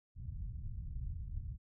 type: low-pass noise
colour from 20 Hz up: pink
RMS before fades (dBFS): -42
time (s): 0.15-1.58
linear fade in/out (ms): 50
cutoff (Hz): 120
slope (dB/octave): 24
effects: none